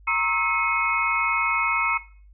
sine tone cluster, 936 / 1076 / 1305 / 2182 / 2523 Hz, A#5 / C6 / E6 / C#7 / D#7, +7 / +48 / -18 / -28 / +23 cents, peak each -29 / -30 / -26 / -23 / -27 dBFS, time 0.07-1.98 s, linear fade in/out 10 ms, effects noise-tail reverb RT60 0.4 s tail -17 dB re dry + added 50 Hz sine -47 dBFS peak until 2.33 s

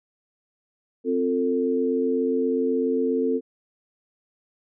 sine chord, F major, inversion second, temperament equal with one note detuned, 261.6 / 349.2 / 445.9 Hz, C4 / F4 / A4, 0 / 0 / +23 cents, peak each -24 / -29 / -23 dBFS, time 1.04-3.41 s, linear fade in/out 50 ms, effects none

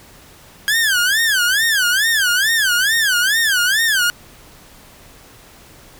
sawtooth tone with vibrato, 1620 Hz, G#6, 43 cents flat, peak -10 dBFS, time 0.68-4.1 s, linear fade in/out 0 ms, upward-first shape sine, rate 2.3 Hz, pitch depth 230 cents each way, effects pink hiss -44 dBFS RMS until 5.99 s

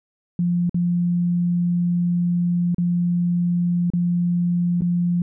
sine tone with dropouts, 174.7 Hz, F3, 1 cent sharp, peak -17 dBFS, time 0.39-5.22 s, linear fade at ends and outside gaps 2 ms, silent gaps 0.695-0.744 / 2.746-2.782 / 3.902-3.935 / 4.809-4.819 s, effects none

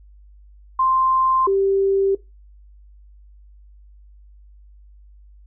sine tone pair in turn, 1046.5 / 391 Hz, C6 / G4, 0 / -4 cents, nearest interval octave + perfect fourth, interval 1704 cents, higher first, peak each -15 dBFS, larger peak neither, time 0.79-1.47 / 1.47-2.15 s, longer neither, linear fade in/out 5 ms, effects noise-tail reverb RT60 0.2 s tail -18 dB re dry + added 50 Hz sine -44 dBFS peak until 5.46 s

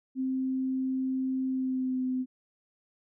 sine tone with pitch glide, 261.6 to 256.4 Hz, C4 to C4, 0 to -35 cents, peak -27 dBFS, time 0.15-2.26 s, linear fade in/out 50 ms, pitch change -35 cents, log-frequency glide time 1.48-2.02 s, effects none

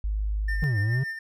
sine tone, 51.91 Hz, G#1, in tune, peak -24 dBFS, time 0.04-0.64 s, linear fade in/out 0 ms
triangle tone with tremolo, 1803 Hz, A6, 42 cents sharp, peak -27 dBFS, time 0.48-1.19 s, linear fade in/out 5 ms, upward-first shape sine, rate 7 Hz, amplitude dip 50%
triangle exponential two-way sweep, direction down then up, 162.1 to 98 to 138.6 Hz, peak -20 dBFS, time 0.62-1.04 s, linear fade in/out 10 ms, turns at 0.79 s
effects none

